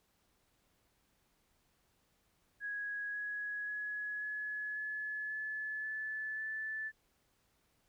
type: tone with pitch steps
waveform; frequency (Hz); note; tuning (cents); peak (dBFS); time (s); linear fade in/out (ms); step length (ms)
sine; 1661.2 / 1673.7 / 1686.3 / 1699 / 1711.9 / 1724.8 / 1737.8 / 1750.9; G#6 / G#6 / G#6 / G#6 / A6 / A6 / A6 / A6; 0 / +13 / +26 / +39 / -48 / -35 / -22 / -9; -37; 2.6-6.92; 50; 540
effects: pink hiss -75 dBFS RMS until 7.88 s